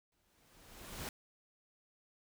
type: noise with exponential growth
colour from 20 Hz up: pink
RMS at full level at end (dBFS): -41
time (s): 0.12-1.09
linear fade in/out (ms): 2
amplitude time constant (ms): 210
effects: none